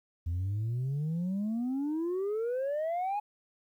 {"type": "exponential sweep", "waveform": "sine", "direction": "up", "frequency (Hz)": [82.2, 844], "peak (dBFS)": -27, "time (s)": [0.26, 3.2], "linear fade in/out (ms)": 10, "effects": ["tanh soft clip ceiling -28 dBFS", "11-bit"]}